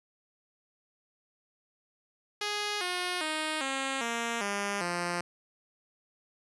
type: tone with pitch steps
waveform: 5% pulse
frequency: 415.3 / 359.5 / 311.1 / 269.3 / 233.1 / 201.7 / 174.61 Hz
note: G#4 / F#4 / D#4 / C#4 / A#3 / G3 / F3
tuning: 0 / -50 / 0 / -50 / 0 / +50 / 0 cents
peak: -19 dBFS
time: 2.41-5.21 s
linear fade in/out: 5 ms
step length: 400 ms
effects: resampled to 24000 Hz